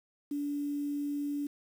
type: tone with quantisation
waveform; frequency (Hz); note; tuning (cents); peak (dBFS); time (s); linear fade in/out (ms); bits
sine; 288.4; D4; -31; -31; 0.31-1.47; 5; 9
effects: none